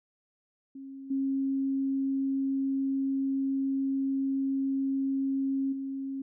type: tone with level steps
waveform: sine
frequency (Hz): 270.7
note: C#4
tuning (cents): -41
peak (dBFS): -40 / -26 / -32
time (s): 0.75-6.22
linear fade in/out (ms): 5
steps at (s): 1.1 / 5.72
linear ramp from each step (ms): 10
effects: none